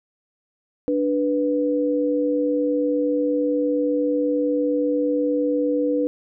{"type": "tone pair together", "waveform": "sine", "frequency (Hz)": [293.7, 492.6], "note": ["D4", "B4"], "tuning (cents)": [0, -5], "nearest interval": "major sixth", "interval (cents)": 895, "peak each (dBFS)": [-21, -21], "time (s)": [0.88, 6.07], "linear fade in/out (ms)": 0, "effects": []}